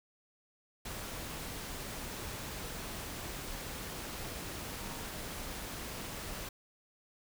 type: tone in noise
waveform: sine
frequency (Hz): 932.3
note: A#5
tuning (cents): 0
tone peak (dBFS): -53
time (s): 4.8-5.02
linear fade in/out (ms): 5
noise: pink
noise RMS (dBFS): -42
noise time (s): 0.85-6.49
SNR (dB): -14
effects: none